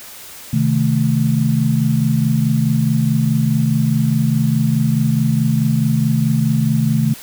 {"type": "chord", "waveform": "sine", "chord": "A diminished", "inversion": "first", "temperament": "equal", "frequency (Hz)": [130.81, 155.56, 220], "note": ["C3", "Eb3", "A3"], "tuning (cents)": [0, 0, 0], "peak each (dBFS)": -17, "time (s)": [0.53, 7.14], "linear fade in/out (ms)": 5, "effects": ["white hiss -36 dBFS RMS until 7.22 s"]}